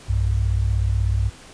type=tone pair together; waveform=sine; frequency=62 / 98.36 Hz; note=B1 / G2; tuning=+7 / +6 cents; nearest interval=minor sixth; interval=799 cents; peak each=-20 dBFS; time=0.08-1.3 s; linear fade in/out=20 ms; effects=pink hiss -44 dBFS RMS until 1.53 s + resampled to 22050 Hz